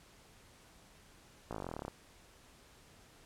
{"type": "slowing click train", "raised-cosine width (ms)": 1, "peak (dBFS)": -26, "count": 17, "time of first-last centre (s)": [1.51, 1.881], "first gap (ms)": 17, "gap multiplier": 1.04, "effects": ["pink hiss -61 dBFS RMS until 3.25 s", "low-pass 11000 Hz 12 dB/octave"]}